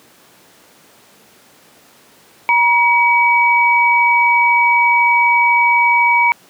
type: tone pair together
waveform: sine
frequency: 952 / 2273 Hz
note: A#5 / C#7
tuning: +36 / +43 cents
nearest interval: octave + minor third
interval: 1507 cents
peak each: -12 dBFS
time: 2.49-6.32 s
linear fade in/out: 0 ms
effects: pink hiss -47 dBFS RMS until 6.49 s + high-pass 200 Hz 12 dB/octave